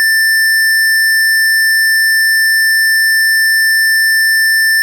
sine tone with hard clipping, 1776 Hz, A6, 16 cents sharp, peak -9 dBFS, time 0-4.82 s, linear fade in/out 0 ms, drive 18 dB, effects none

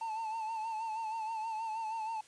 triangle tone with vibrato, 887 Hz, A5, 14 cents sharp, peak -33 dBFS, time 0.01-2.21 s, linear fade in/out 5 ms, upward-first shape sine, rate 6.3 Hz, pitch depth 53 cents each way, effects white hiss -60 dBFS RMS until 2.27 s + resampled to 22050 Hz

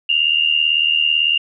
sine tone pair together, 2772 / 2850 Hz, F7 / F7, -14 / +34 cents, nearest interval unison, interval 48 cents, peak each -16 dBFS, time 0.09-1.38 s, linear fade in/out 5 ms, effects none

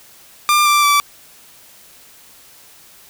sawtooth tone with pitch steps, 1195 / 1177.2 / 1159.6 Hz, D6 / D6 / D6, +30 / +4 / -22 cents, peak -7 dBFS, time 0.49-1 s, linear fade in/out 0 ms, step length 170 ms, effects white hiss -45 dBFS RMS until 3.09 s

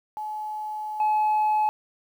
sine tone with level steps, 854 Hz, G#5, 48 cents sharp, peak -29 / -17 dBFS, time 0.17-1.69 s, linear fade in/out 0 ms, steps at 1 s, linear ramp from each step 2 ms, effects tanh soft clip ceiling -18 dBFS + 9-bit

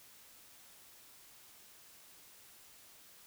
silence, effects white hiss -59 dBFS RMS until 3.26 s

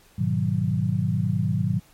sine chord, G# minor seventh, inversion none, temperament equal, 103.83 / 123.47 / 155.56 / 185 Hz, G#2 / B2 / D#3 / F#3, 0 / 0 / 0 / 0 cents, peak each -26 dBFS, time 0.18-1.8 s, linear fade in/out 10 ms, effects pink hiss -56 dBFS RMS until 1.93 s + MP3 64 kbps

